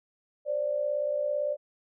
sine tone pair together, 529.5 / 587.3 Hz, C5 / D5, +21 / 0 cents, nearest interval major second, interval 179 cents, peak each -33 / -27 dBFS, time 0.45-1.57 s, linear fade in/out 50 ms, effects none

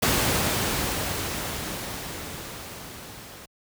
pink noise with level ramp, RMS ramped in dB -21 to -43 dBFS, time 0.02-3.46 s, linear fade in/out 10 ms, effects high-pass 60 Hz 12 dB/octave

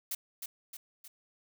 blue noise with echo, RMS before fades -35 dBFS, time 0.11-0.15 s, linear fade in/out 5 ms, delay 310 ms, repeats 3, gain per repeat -5 dB, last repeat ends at 1.08 s, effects none

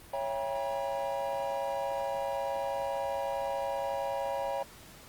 triangle chord, C# diminished seventh, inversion none, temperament just, 554.4 / 665.2 / 798.3 / 957.9 Hz, C#5 / E5 / G5 / Bb5, 0 / +16 / +31 / +47 cents, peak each -32 / -37 / -35 / -36 dBFS, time 0.13-4.63 s, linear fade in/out 5 ms, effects pink hiss -52 dBFS RMS until 5.08 s + Opus 32 kbps

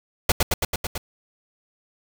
pink noise with echo, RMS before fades -17 dBFS, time 0.29-0.32 s, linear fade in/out 5 ms, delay 110 ms, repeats 6, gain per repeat -2 dB, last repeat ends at 0.98 s, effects none

